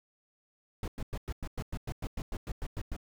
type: noise bursts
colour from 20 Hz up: brown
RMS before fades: -35 dBFS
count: 15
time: 0.83-2.965 s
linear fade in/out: 2 ms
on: 49 ms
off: 100 ms
effects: none